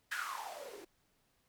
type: noise with band-pass filter sweep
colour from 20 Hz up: blue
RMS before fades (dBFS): -43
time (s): 0.11-0.85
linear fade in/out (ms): 10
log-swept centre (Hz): 1700 to 340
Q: 8.9
effects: pink hiss -75 dBFS RMS until 1.48 s